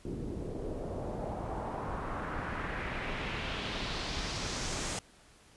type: noise with low-pass filter sweep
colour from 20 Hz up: pink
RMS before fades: -37 dBFS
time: 0.05-4.99 s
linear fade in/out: 2 ms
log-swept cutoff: 320 to 8100 Hz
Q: 1.9
effects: pink hiss -60 dBFS RMS until 5.56 s + resampled to 24000 Hz